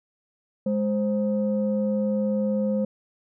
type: tone pair together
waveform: sine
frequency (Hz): 207.7 / 523.9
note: G#3 / C5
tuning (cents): 0 / +2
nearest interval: octave + major third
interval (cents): 1602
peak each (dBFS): -22 / -25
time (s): 0.66-2.85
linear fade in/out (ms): 5
effects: tanh soft clip ceiling -15 dBFS